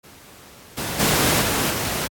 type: noise with level steps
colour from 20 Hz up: pink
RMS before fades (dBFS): -45 / -27 / -18 / -21 / -24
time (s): 0.03-2.08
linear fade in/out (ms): 20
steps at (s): 0.77 / 0.99 / 1.41 / 1.7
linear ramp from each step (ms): 10
effects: high-pass 80 Hz 12 dB/octave + AAC 64 kbps